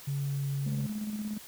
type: tone with pitch glide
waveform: sine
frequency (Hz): 140.2 to 138.99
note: C#3 to C#3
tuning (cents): +20 to +5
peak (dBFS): -28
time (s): 0.07-0.87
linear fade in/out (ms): 10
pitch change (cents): -15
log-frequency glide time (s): 0.28-0.49
type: tone with tremolo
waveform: sine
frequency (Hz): 212.2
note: G#3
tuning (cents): +38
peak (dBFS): -30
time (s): 0.66-1.38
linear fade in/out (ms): 5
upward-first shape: square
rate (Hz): 17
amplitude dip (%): 45
effects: tanh soft clip ceiling -25 dBFS + white hiss -49 dBFS RMS until 1.47 s